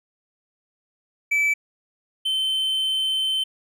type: tone pair in turn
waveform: triangle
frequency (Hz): 2309 / 3082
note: D7 / G7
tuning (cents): -30 / -30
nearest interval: perfect fourth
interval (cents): 500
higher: second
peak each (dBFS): -16 / -19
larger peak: first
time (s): 1.31-1.54 / 2.25-3.44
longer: second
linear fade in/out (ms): 10
effects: none